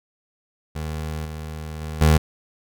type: tone with level steps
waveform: 25% pulse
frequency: 77.78 Hz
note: D#2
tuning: in tune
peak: -23 / -27 / -25 / -9 dBFS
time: 0.75-2.18 s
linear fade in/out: 10 ms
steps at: 1.25 / 1.81 / 2.01 s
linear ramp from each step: 5 ms
effects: none